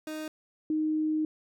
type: tone pair in turn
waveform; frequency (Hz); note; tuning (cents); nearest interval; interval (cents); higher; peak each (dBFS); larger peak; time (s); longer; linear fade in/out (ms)
30% pulse / sine; 310.2 / 310.2; D#4 / D#4; -5 / -5; unison; 0; neither; -32 / -25; second; 0.07-0.28 / 0.7-1.25; second; 2
effects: none